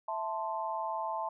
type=chord; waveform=sine; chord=A minor; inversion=second; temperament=equal; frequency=659.3 / 880 / 1046.5 Hz; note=E5 / A5 / C6; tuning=0 / 0 / 0 cents; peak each=-38 / -35 / -38 dBFS; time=0.08-1.29 s; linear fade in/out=5 ms; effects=none